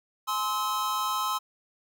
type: tone cluster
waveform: square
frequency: 844 / 1044 / 1291 Hz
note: G#5 / C6 / E6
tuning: +28 / -4 / -37 cents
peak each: -37 / -30 / -31 dBFS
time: 0.27-1.39 s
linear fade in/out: 20 ms
effects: none